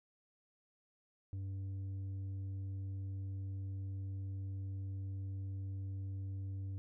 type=tone with tanh clipping; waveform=sine; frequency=96.8 Hz; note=G2; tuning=21 cents flat; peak=-40 dBFS; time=1.33-6.78 s; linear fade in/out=0 ms; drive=5 dB; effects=none